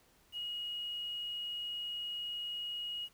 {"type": "tone with quantisation", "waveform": "sine", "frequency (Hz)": 2890, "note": "F#7", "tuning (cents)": -41, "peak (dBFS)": -37, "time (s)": [0.32, 3.09], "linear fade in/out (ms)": 50, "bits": 10, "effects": ["pink hiss -67 dBFS RMS until 3.13 s"]}